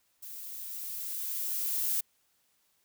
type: noise with level ramp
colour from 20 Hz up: violet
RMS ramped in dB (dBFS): -44 to -29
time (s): 0.22-2.01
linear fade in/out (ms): 10
effects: white hiss -72 dBFS RMS until 2.84 s